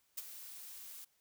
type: noise with ADSR envelope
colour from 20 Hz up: blue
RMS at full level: -39 dBFS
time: 0.17-1.05 s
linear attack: 11 ms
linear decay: 30 ms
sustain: -11 dB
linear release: 11 ms
effects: white hiss -75 dBFS RMS until 1.2 s